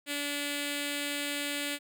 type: tone with notch filter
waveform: 5% pulse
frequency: 288.4 Hz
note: D4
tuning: 31 cents flat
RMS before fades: -34 dBFS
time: 0.06-1.79 s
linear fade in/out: 50 ms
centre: 1000 Hz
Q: 0.7
effects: none